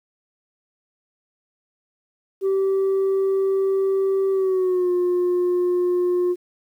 sine tone with pitch glide, 387 to 356.9 Hz, G4 to F4, -22 to +38 cents, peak -15 dBFS, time 2.41-6.36 s, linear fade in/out 50 ms, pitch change -140 cents, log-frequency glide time 4.31-4.91 s, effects tanh soft clip ceiling -16 dBFS + 9-bit

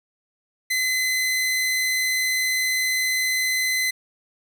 sawtooth tone, 2035 Hz, C7, 49 cents flat, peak -17 dBFS, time 0.7-3.91 s, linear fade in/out 10 ms, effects none

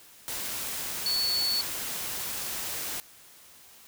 sine tone in noise, 4435 Hz, C#8, in tune, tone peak -25 dBFS, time 1.06-1.61 s, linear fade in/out 0 ms, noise white, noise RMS -34 dBFS, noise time 0.28-3 s, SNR +6 dB, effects white hiss -53 dBFS RMS until 3.87 s

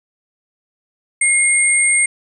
sine tone pair together, 2149 / 8596 Hz, C7 / C9, +46 / +46 cents, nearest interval 2 octaves, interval 2400 cents, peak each -14 dBFS, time 1.21-2.06 s, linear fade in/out 5 ms, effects none

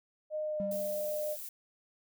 sine tone with pitch glide, 614 to 603.1 Hz, D#5 to D5, -23 to +46 cents, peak -32 dBFS, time 0.3-1.37 s, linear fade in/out 50 ms, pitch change -31 cents, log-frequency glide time 0.42-0.73 s
triangle tone with exponential decay, 196 Hz, G3, in tune, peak -32 dBFS, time 0.6-1.34 s, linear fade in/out 0 ms, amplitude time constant 160 ms
violet noise, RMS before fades -43 dBFS, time 0.71-1.49 s, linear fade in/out 5 ms
effects none

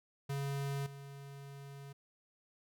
square tone with level steps, 139.5 Hz, C#3, 11 cents sharp, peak -36 / -48 dBFS, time 0.29-1.93 s, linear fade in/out 10 ms, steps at 0.86 s, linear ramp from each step 5 ms, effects none

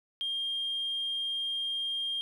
sine tone, 3211 Hz, G7, 41 cents sharp, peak -29 dBFS, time 0.21-2.21 s, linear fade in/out 0 ms, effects tanh soft clip ceiling -26 dBFS + 11-bit

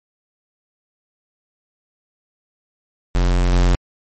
square tone with level steps, 44.51 Hz, F1, 34 cents sharp, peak -14 / -12 dBFS, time 3.15-3.75 s, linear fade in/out 0 ms, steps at 3.53 s, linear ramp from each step 2 ms, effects MP3 32 kbps

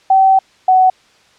sine tone pair in turn, 768 / 747 Hz, G5 / F#5, -36 / +16 cents, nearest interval unison, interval 48 cents, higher first, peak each -6 dBFS, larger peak neither, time 0.1-0.39 / 0.68-0.9 s, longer first, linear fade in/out 5 ms, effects white hiss -50 dBFS RMS until 1.38 s + low-pass 5000 Hz 12 dB/octave

